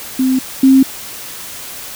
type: tone pair in turn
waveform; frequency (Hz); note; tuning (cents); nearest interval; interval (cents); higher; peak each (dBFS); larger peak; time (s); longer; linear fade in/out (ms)
sine; 259.7 / 266.1; C4 / C4; -13 / +29; unison; 42; second; -10 / -4; second; 0.19-0.39 / 0.63-0.83; neither; 5
effects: white hiss -29 dBFS RMS until 1.95 s